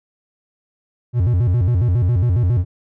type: tone with vibrato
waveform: triangle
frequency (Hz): 103.9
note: G#2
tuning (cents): +1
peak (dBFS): -11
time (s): 1.13-2.65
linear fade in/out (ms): 50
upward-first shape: square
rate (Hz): 7.3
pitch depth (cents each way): 270
effects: none